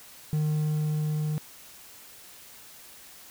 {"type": "tone with level ramp", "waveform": "triangle", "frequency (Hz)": 152.6, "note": "D#3", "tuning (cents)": -33, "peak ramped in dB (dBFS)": [-21, -24], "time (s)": [0.33, 1.38], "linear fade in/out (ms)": 0, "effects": ["white hiss -49 dBFS RMS until 3.3 s"]}